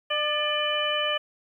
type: harmonic tone with a mistuned harmonic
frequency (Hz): 599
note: D5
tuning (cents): +34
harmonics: 1 / 2 / 3 / 4 / 5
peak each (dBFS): -29 / -31 / -32 / -33 / -27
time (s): 0.1-1.18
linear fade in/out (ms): 10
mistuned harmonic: 3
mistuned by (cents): -41
effects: 10-bit